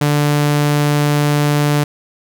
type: tone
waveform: sawtooth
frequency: 146.83 Hz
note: D3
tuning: in tune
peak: -8 dBFS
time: 0.01-1.84 s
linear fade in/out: 5 ms
effects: none